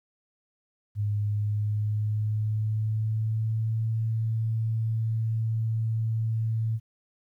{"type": "tone with pitch glide", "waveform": "sine", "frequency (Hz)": [103.83, 111.93], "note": ["G#2", "A2"], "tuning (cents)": [0, 30], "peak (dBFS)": -24, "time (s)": [0.95, 6.8], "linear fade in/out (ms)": 50, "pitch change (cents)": 130, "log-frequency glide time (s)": [1.22, 3.86], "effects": ["11-bit"]}